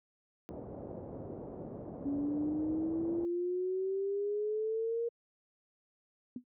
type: low-pass noise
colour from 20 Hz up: white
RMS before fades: -44 dBFS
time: 0.49-3.25 s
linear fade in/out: 0 ms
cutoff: 570 Hz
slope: 24 dB/octave
type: exponential sweep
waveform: sine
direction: up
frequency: 279.6 to 471.4 Hz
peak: -31 dBFS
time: 2.05-5.09 s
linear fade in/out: 10 ms
type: tone with exponential decay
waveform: sine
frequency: 246.9 Hz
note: B3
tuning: in tune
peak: -34 dBFS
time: 6.36-6.44 s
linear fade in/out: 2 ms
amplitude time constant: 17 ms
effects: high-pass 60 Hz 12 dB/octave